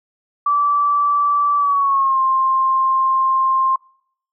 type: tone with pitch glide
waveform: sine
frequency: 1159 to 1056.7 Hz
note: D6 to C6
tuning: -23 to +17 cents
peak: -13 dBFS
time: 0.46-3.76 s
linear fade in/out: 5 ms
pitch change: -160 cents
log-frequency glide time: 1.57-2.2 s
effects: noise-tail reverb RT60 0.7 s tail -26 dB re dry